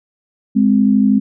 sine tone pair together, 207.5 / 260.2 Hz, G#3 / C4, -1 / -9 cents, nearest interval major third, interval 392 cents, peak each -11 / -13 dBFS, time 0.55-1.2 s, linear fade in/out 20 ms, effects none

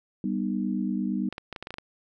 sine chord, G augmented, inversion none, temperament just, 196 / 245 / 306.2 Hz, G3 / B3 / D#4, 0 / -14 / -28 cents, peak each -28 / -30 / -32 dBFS, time 0.24-1.29 s, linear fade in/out 2 ms
clicks, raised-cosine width 0.3 ms, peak -20 dBFS, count 9, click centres 1.326 / 1.381 / 1.527 / 1.562 / 1.626 / 1.671 / 1.706 / 1.741 / 1.784 s
effects none

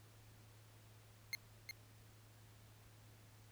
25% pulse tone with echo, 2116 Hz, C7, 19 cents sharp, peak -35 dBFS, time 1.33-1.35 s, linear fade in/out 0 ms, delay 360 ms, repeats 1, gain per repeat -6 dB, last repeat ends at 1.71 s, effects added 108 Hz sine -62 dBFS peak until 3.51 s + pink hiss -67 dBFS RMS until 3.51 s

